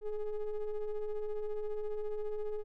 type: ring-modulated tone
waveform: triangle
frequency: 207.7 Hz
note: G#3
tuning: in tune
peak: -28 dBFS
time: 0.01-2.64 s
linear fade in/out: 50 ms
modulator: 215 Hz
effects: none